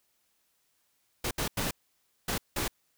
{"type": "noise bursts at uneven times", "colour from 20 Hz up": "pink", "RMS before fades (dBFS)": -31, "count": 5, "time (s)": [[1.24, 1.31], [1.38, 1.48], [1.57, 1.71], [2.28, 2.38], [2.56, 2.68]], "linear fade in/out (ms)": 5, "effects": ["white hiss -73 dBFS RMS until 2.97 s"]}